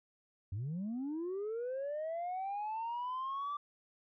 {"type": "linear sweep", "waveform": "sine", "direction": "up", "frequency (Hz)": [88.7, 1174.7], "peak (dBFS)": -34, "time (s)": [0.52, 3.57], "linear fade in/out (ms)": 5, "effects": ["tanh soft clip ceiling -34 dBFS"]}